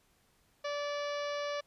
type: harmonic tone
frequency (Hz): 580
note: D5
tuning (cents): -22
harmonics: 1 / 2 / 3 / 4 / 5 / 6 / 7 / 8 / 9 / 10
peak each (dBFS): -35 / -41 / -45 / -47 / -49 / -51 / -52 / -53 / -54 / -55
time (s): 0.64-1.61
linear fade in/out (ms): 10
effects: pink hiss -70 dBFS RMS until 1.66 s + resampled to 32000 Hz